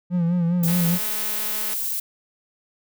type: tone with vibrato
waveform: triangle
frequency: 173 Hz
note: F3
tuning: 16 cents flat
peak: -16 dBFS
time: 0.1-0.99 s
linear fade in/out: 50 ms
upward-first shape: sine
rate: 4.9 Hz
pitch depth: 61 cents each way
type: noise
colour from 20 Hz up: violet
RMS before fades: -26 dBFS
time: 0.63-2 s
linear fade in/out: 5 ms
type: click train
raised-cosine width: 0.2 ms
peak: -18 dBFS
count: 226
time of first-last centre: 0.68-1.736 s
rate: 213 Hz
effects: none